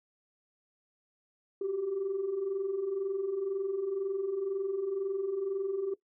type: tone pair together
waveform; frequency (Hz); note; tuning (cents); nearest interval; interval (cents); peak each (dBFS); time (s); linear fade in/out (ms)
sine; 370 / 392; F#4 / G4; 0 / 0; minor second; 100; -36 / -30; 1.61-5.94; 5
effects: noise-tail reverb RT60 0.1 s tail -19 dB re dry + tanh soft clip ceiling -25 dBFS